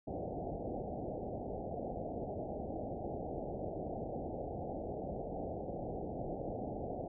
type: low-pass noise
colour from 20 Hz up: white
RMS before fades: -41 dBFS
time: 0.07-7.08 s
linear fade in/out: 5 ms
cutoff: 780 Hz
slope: 96 dB/octave
effects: none